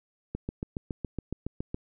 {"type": "click train", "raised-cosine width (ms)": 3, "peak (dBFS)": -19, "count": 11, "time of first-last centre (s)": [0.35, 1.745], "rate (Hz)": 7.17, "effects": []}